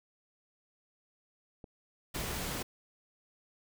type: clicks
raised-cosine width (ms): 2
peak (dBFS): -34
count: 2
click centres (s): 1.642 / 2.615
type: noise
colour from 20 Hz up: pink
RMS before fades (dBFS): -37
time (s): 2.14-2.63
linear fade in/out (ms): 10
effects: none